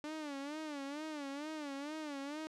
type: tone with vibrato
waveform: sawtooth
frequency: 293.7 Hz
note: D4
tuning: in tune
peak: -37 dBFS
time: 0.04-2.47 s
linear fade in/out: 0 ms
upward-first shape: sine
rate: 2.2 Hz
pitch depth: 120 cents each way
effects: low-pass 7000 Hz 12 dB/octave